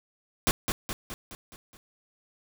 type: noise with echo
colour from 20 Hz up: pink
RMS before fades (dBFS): -23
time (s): 0.47-0.51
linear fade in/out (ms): 0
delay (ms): 210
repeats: 6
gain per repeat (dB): -5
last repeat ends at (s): 1.77
effects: none